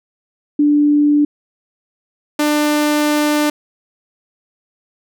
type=tone pair in turn; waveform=sine / sawtooth; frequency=293.7 / 298.1 Hz; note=D4 / D4; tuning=0 / +26 cents; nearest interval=unison; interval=26 cents; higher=second; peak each=-9 dBFS; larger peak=neither; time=0.59-1.25 / 2.39-3.5 s; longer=second; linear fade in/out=5 ms; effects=none